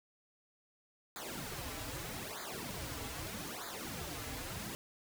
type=noise with flanger; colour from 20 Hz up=pink; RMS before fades=-43 dBFS; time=1.16-4.75 s; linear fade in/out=0 ms; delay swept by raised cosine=0.35 to 5.65 ms; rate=0.8 Hz; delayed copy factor=-1; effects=none